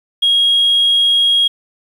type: tone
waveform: sine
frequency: 3281 Hz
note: G#7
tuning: 22 cents flat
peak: -8 dBFS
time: 0.22-1.48 s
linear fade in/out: 10 ms
effects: tanh soft clip ceiling -6 dBFS + 7-bit